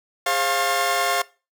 sawtooth tone cluster, 410.7 / 534 / 699 / 1078 / 1783 Hz, G#4 / C5 / F5 / C#6 / A6, -19 / +35 / +1 / -49 / +22 cents, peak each -28 / -25 / -19 / -21 / -26 dBFS, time 0.26-1.22 s, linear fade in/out 5 ms, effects noise-tail reverb RT60 0.3 s tail -20 dB re dry

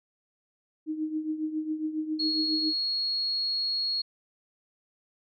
sine tone with tremolo, 311.1 Hz, D#4, in tune, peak -25 dBFS, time 0.86-2.74 s, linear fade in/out 50 ms, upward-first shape triangle, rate 7.3 Hz, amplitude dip 75%
sine tone, 4313 Hz, C#8, 48 cents flat, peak -26 dBFS, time 2.19-4.02 s, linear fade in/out 10 ms
effects none

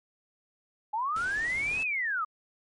sine linear two-way sweep, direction up then down, 825 to 2637 to 1189 Hz, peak -27 dBFS, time 0.93-2.25 s, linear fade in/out 10 ms, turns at 1.82 s
pink noise, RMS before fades -44 dBFS, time 1.16-1.83 s, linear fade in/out 2 ms
effects MP3 48 kbps

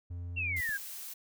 triangle tone, 87.31 Hz, F2, in tune, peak -35 dBFS, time 0.1-0.61 s, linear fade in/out 10 ms
sine exponential sweep, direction down, 2775 to 1568 Hz, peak -31 dBFS, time 0.36-0.78 s, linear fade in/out 20 ms
blue noise, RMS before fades -43 dBFS, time 0.56-1.14 s, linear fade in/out 10 ms
click, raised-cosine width 5 ms, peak -40 dBFS, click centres 0.692 s
effects none

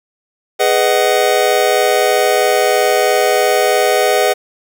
square chord, G# minor seventh, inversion none, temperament just, 415.3 / 498.4 / 623 / 747.5 Hz, G#4 / B4 / D#5 / F#5, 0 / +16 / +2 / +17 cents, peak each -17 dBFS, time 0.59-4.34 s, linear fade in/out 20 ms, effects none

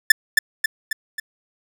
45% pulse tone with echo, 1760 Hz, A6, in tune, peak -5 dBFS, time 0.1-0.12 s, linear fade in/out 5 ms, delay 270 ms, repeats 4, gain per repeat -5 dB, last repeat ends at 1.2 s, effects none

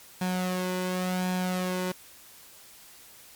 sawtooth tone with flanger, 183 Hz, F#3, 19 cents flat, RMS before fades -29 dBFS, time 0.21-1.92 s, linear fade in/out 5 ms, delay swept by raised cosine 1.2 to 2.03 ms, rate 0.91 Hz, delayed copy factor +0.55, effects white hiss -51 dBFS RMS until 3.35 s + MP3 96 kbps

